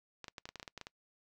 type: clicks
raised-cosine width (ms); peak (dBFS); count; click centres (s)
0.2; -27; 12; 0.243 / 0.282 / 0.382 / 0.455 / 0.49 / 0.557 / 0.598 / 0.629 / 0.678 / 0.777 / 0.813 / 0.869
effects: noise-tail reverb RT60 0.1 s tail -25 dB re dry